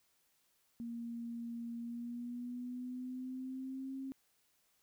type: tone with pitch glide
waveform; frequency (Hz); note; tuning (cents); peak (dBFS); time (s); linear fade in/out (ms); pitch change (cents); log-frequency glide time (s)
sine; 234.1 to 267.4; A#3 to C4; +8 to +38; -40; 0.8-4.12; 0; +230; 1.78-3.94
effects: white hiss -75 dBFS RMS until 4.82 s